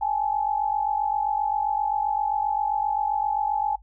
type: tone pair together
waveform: sine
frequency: 813.4 / 861 Hz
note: G#5 / A5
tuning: -36 / -38 cents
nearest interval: minor second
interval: 98 cents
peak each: -25 dBFS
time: 0.01-3.76 s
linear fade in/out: 10 ms
effects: noise-tail reverb RT60 0.1 s tail -17 dB re dry + added 50 Hz sine -48 dBFS peak until 3.82 s